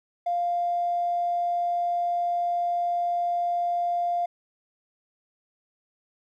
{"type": "tone", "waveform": "triangle", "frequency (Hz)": 698.5, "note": "F5", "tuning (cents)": 0, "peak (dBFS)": -19, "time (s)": [0.26, 4.26], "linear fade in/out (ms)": 10, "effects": ["tanh soft clip ceiling -21 dBFS"]}